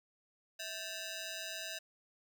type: ring-modulated tone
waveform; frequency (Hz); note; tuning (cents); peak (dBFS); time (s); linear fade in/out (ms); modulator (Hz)
10% pulse; 1108.7; C#6; 0; -29; 0.59-1.79; 10; 460
effects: none